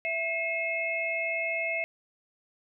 sine tone cluster, 662 / 2152 / 2603 Hz, E5 / C7 / E7, +7 / +48 / -22 cents, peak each -33 / -30 / -34 dBFS, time 0.05-1.84 s, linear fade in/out 0 ms, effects none

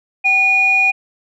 sine tone pair together, 770 / 2446 Hz, G5 / D#7, -31 / -30 cents, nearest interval octave + minor sixth, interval 2001 cents, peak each -20 / -10 dBFS, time 0.24-0.92 s, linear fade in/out 20 ms, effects tanh soft clip ceiling -4 dBFS

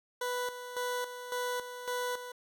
20% pulse tone with tremolo, 493.9 Hz, B4, in tune, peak -27 dBFS, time 0.21-2.32 s, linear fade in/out 5 ms, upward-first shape square, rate 1.8 Hz, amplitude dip 65%, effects none

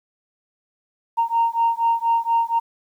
sine beating tone pair, 922 / 926.2 Hz, A#5 / A#5, -19 / -11 cents, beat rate 4.2 Hz, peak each -19 dBFS, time 1.17-2.6 s, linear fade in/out 20 ms, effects tanh soft clip ceiling -11 dBFS + 9-bit

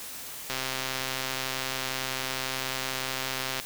click train, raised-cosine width 0.2 ms, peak -13 dBFS, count 407, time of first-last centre 0.5-3.599 s, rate 131 Hz, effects white hiss -40 dBFS RMS until 3.65 s

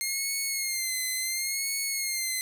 10% pulse tone with vibrato, 2122 Hz, C7, 24 cents sharp, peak -19 dBFS, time 0.01-2.41 s, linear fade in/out 0 ms, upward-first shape sine, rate 0.71 Hz, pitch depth 68 cents each way, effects none

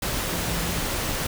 sine tone in noise, 171.9 Hz, F3, 27 cents flat, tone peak -32 dBFS, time 0.32-0.83 s, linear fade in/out 5 ms, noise pink, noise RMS -27 dBFS, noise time 0.02-1.27 s, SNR -8 dB, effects none

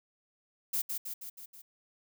violet noise with echo, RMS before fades -31 dBFS, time 0.73-0.82 s, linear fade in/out 10 ms, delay 160 ms, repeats 5, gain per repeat -4 dB, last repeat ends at 1.62 s, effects none

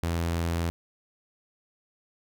sawtooth tone, 84.2 Hz, E2, 37 cents sharp, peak -22 dBFS, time 0.03-0.7 s, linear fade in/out 0 ms, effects none

